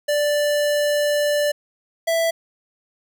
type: tone pair in turn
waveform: square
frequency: 587.3 / 661.3 Hz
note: D5 / E5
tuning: 0 / +5 cents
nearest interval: major second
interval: 205 cents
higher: second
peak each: -18 dBFS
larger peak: neither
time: 0.08-1.52 / 2.07-2.31 s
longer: first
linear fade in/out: 10 ms
effects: none